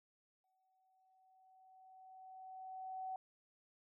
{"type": "tone with exponential growth", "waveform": "sine", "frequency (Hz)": 754, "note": "F#5", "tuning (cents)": 32, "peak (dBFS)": -40, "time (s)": [0.44, 3.16], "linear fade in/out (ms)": 2, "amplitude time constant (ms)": 590, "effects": []}